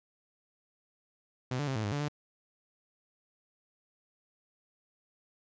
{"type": "tone with pitch steps", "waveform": "sawtooth", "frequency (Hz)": [127.2, 145.8, 133.5, 109.2, 102.4, 144.6, 147.6], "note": ["C3", "D3", "C3", "A2", "G#2", "D3", "D3"], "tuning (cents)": [-48, -12, 35, -13, -24, -27, 9], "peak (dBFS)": -27, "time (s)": [1.51, 2.084], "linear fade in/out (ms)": 5, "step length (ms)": 82, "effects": ["resampled to 16000 Hz"]}